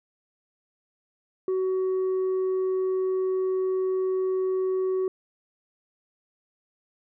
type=tone; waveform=sine; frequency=375.3 Hz; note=F#4; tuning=25 cents sharp; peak=-20 dBFS; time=1.48-5.08 s; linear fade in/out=2 ms; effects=tanh soft clip ceiling -22 dBFS